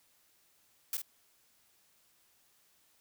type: noise with echo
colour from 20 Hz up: blue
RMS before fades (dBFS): -34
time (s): 0.93-0.97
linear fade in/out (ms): 2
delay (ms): 48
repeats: 1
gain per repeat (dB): -7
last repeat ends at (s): 1.018
effects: white hiss -69 dBFS RMS until 3 s